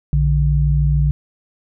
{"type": "tone pair together", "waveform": "sine", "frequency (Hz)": [59.44, 146.6], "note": ["A#1", "D3"], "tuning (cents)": [34, -3], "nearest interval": "octave + major third", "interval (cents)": 1563, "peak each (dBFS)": -15, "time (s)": [0.13, 1.11], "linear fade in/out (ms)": 0, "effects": []}